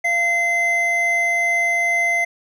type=tone pair together; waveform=triangle; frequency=688.1 / 2062 Hz; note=F5 / C7; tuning=-26 / -26 cents; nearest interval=octave + perfect fifth; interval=1900 cents; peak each=-22 / -15 dBFS; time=0.04-2.25 s; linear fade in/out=10 ms; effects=none